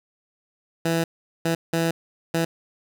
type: tone bursts at uneven times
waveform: 15% pulse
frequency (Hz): 165.5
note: E3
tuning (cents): +7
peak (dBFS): -14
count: 4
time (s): 0.85-1.04 / 1.45-1.55 / 1.73-1.91 / 2.34-2.45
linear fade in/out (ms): 5
effects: none